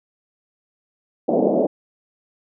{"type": "band-pass noise", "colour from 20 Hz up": "white", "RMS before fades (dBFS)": -18, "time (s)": [1.28, 1.67], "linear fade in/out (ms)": 10, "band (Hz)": [190, 660], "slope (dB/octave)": 48, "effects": []}